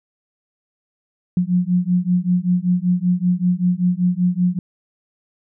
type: beating tone pair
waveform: sine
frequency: 176.6 / 181.8 Hz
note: F3 / F#3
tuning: +20 / -30 cents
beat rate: 5.2 Hz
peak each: -18 dBFS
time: 1.37-4.59 s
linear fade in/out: 2 ms
effects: none